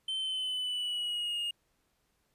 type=tone with pitch glide; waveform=triangle; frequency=3089 to 2849 Hz; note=G7 to F7; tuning=-26 to +34 cents; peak=-30 dBFS; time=0.08-1.51 s; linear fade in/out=5 ms; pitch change=-140 cents; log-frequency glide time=0.18-1.4 s; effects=pink hiss -75 dBFS RMS until 2.34 s + resampled to 32000 Hz